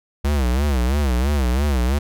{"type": "tone with vibrato", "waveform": "square", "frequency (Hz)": 66.9, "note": "C2", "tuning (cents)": 39, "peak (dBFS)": -17, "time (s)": [0.24, 1.99], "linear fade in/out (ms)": 10, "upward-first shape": "sine", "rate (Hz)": 3, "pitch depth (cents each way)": 180, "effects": []}